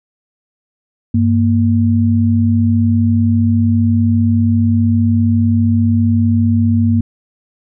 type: tone pair together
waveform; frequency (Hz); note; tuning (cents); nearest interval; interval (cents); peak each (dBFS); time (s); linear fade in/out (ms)
sine; 98 / 233.1; G2 / A#3; 0 / 0; octave + minor third; 1500; -12; 1.14-7.01; 5
effects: none